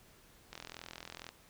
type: click train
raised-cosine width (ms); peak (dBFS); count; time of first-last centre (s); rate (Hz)
0.2; -27; 33; 0.53-1.29; 42.1
effects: pink hiss -62 dBFS RMS until 1.49 s